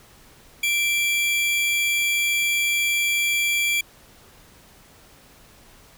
45% pulse tone pair together, 2349 / 3322 Hz, D7 / G#7, 0 / 0 cents, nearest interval tritone, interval 600 cents, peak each -20 / -27 dBFS, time 0.63-3.81 s, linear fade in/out 5 ms, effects pink hiss -51 dBFS RMS until 5.97 s

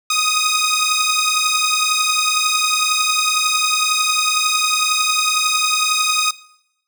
10% pulse beating tone pair, 1244.5 / 1255.5 Hz, D#6 / D#6, 0 / +15 cents, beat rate 11 Hz, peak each -10 dBFS, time 0.1-6.31 s, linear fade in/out 5 ms, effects noise-tail reverb RT60 0.8 s tail -20 dB re dry

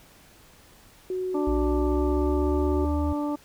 sine tone, 370 Hz, F#4, in tune, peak -26 dBFS, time 1.1-2.85 s, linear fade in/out 2 ms
harmonic tone, 293.7 Hz, D4, in tune, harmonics 1 / 2 / 3 / 4, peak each -26 / -34 / -35 / -39 dBFS, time 1.34-3.36 s, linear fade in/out 10 ms
sine linear sweep, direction up, 58.1 to 77.78 Hz, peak -25 dBFS, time 1.47-3.13 s, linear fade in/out 5 ms
effects pink hiss -54 dBFS RMS until 3.44 s

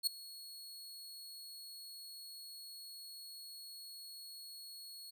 sawtooth tone with ADSR envelope, 4339 Hz, C#8, 38 cents flat, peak -25 dBFS, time 0.03-5.11 s, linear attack 40 ms, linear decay 4 ms, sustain -21 dB, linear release 15 ms, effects none

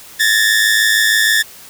sawtooth tone pair together, 1714 / 1820.4 Hz, A6 / A#6, -46 / -42 cents, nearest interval minor second, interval 104 cents, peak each -10 dBFS, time 0.19-1.43 s, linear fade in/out 20 ms, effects white hiss -38 dBFS RMS until 1.69 s

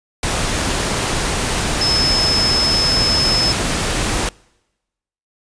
sine tone in noise, 5200 Hz, E8, 24 cents flat, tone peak -15 dBFS, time 1.81-3.52 s, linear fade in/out 2 ms, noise pink, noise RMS -19 dBFS, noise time 0.23-4.29 s, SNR +1 dB, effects noise-tail reverb RT60 1.0 s tail -26 dB re dry + resampled to 22050 Hz

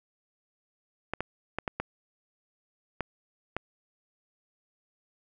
clicks, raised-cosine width 0.5 ms, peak -15 dBFS, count 7, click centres 1.136 / 1.206 / 1.586 / 1.678 / 1.8 / 3.007 / 3.566 s, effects none

